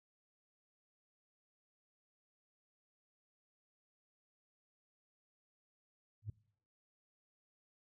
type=tone with exponential growth; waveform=sine; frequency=106 Hz; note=G#2; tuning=36 cents sharp; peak=-34 dBFS; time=6.22-6.3 s; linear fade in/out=5 ms; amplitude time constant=16 ms; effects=noise-tail reverb RT60 0.6 s tail -23 dB re dry + tanh soft clip ceiling -34 dBFS